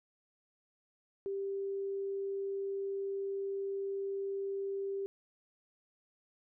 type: tone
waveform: sine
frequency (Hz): 393.4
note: G4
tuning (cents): +6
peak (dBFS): -34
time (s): 1.26-5.06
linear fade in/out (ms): 0
effects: none